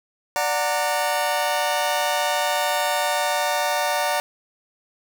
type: chord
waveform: sawtooth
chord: D augmented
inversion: none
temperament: just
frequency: 587.3 / 734.2 / 917.7 Hz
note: D5 / F#5 / A#5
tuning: 0 / -14 / -27 cents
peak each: -21 dBFS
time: 0.36-4.2 s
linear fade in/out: 0 ms
effects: none